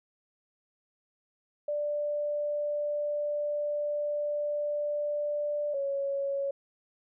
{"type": "tone pair in turn", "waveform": "sine", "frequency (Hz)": [589, 555.6], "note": ["D5", "C#5"], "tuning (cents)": [5, 4], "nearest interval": "minor second", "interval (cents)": 101, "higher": "first", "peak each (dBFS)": -28, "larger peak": "neither", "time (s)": [[1.68, 5.74], [5.74, 6.51]], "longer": "first", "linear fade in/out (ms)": 5, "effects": []}